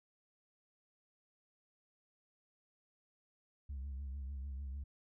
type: tone with vibrato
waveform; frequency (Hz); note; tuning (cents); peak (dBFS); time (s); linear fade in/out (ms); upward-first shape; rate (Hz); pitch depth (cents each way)
sine; 68.2; C#2; -28; -38; 3.69-4.84; 10; triangle; 6.7; 100
effects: tanh soft clip ceiling -39 dBFS